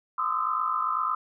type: tone cluster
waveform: sine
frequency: 1033 / 1208 / 1256 / 1318 Hz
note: C6 / D6 / D#6 / E6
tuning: -22 / +48 / +16 / -1 cents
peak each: -30 dBFS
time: 0.18-1.15 s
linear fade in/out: 5 ms
effects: none